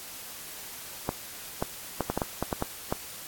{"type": "clicks", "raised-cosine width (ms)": 1, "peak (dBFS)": -12, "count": 10, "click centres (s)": [1.091, 1.625, 2.007, 2.1, 2.176, 2.218, 2.426, 2.528, 2.624, 2.925], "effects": ["white hiss -42 dBFS RMS until 3.27 s", "AAC 64 kbps"]}